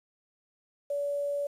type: tone with quantisation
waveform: sine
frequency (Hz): 572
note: D5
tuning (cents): -46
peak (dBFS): -28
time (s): 0.9-1.47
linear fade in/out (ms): 5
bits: 9
effects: resampled to 32000 Hz